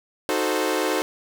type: chord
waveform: sawtooth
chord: D# diminished seventh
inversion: none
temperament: equal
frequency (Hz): 311.1 / 370 / 440 / 523.3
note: D#4 / F#4 / A4 / C5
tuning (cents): 0 / 0 / 0 / 0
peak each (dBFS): -23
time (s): 0.29-1.02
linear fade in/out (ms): 0
effects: none